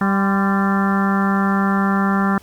harmonic tone with a mistuned harmonic, 196 Hz, G3, in tune, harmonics 1 / 2 / 3 / 4 / 5 / 6 / 7 / 8 / 9, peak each -16 / -28 / -33 / -26 / -27 / -26 / -25 / -33 / -28 dBFS, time 0.01-2.38 s, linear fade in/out 2 ms, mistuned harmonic 5, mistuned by +69 cents, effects added 71 Hz sine -48 dBFS peak until 2.42 s + pink hiss -48 dBFS RMS until 2.42 s

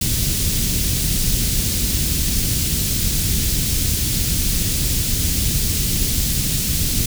pink band-stop noise, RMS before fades -19 dBFS, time 0.01-7.06 s, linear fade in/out 5 ms, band 190 to 4300 Hz, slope 12 dB/octave, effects none

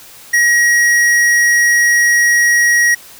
sine tone with tanh clipping, 1900 Hz, A#6, 33 cents sharp, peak -10 dBFS, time 0.33-2.95 s, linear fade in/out 10 ms, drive 15 dB, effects white hiss -38 dBFS RMS until 3.19 s

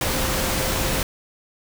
sine tone in noise, 523.3 Hz, C5, in tune, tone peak -32 dBFS, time 0.01-1.03 s, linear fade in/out 2 ms, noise pink, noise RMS -23 dBFS, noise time 0.01-1.03 s, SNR -12 dB, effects none

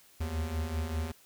square beating tone pair, 75.7 / 80.8 Hz, D#2 / E2, -47 / -34 cents, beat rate 5.1 Hz, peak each -38 / -33 dBFS, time 0.2-1.12 s, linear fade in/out 10 ms, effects white hiss -60 dBFS RMS until 1.25 s

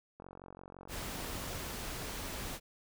click train, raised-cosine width 1 ms, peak -35 dBFS, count 63, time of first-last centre 0.2-1.551 s, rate 45.9 Hz
pink noise, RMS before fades -41 dBFS, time 0.88-2.6 s, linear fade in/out 50 ms
effects none

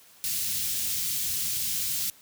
white band-stop noise, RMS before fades -29 dBFS, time 0.24-2.1 s, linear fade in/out 0 ms, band 150 to 3400 Hz, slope 12 dB/octave, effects white hiss -55 dBFS RMS until 2.21 s + high-pass 60 Hz 12 dB/octave

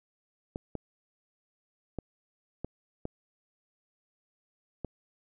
clicks, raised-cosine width 2 ms, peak -21 dBFS, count 6, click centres 0.559 / 0.753 / 1.987 / 2.646 / 3.054 / 4.847 s, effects none

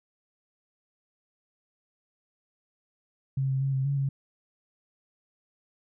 sine tone with pitch steps, 134.8 / 133.4 / 136.4 / 133.1 / 140.3 / 137.1 Hz, C#3 / C3 / C#3 / C3 / C#3 / C#3, -48 / +34 / -28 / +30 / +21 / -19 cents, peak -24 dBFS, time 3.37-4.09 s, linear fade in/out 5 ms, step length 120 ms, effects none

